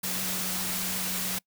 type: tone in noise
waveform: sine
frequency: 185 Hz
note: F#3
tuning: in tune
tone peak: -38 dBFS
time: 0.03-1.39 s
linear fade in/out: 10 ms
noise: white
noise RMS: -31 dBFS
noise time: 0.03-1.39 s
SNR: -10 dB
effects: noise-tail reverb RT60 0.1 s tail -25 dB re dry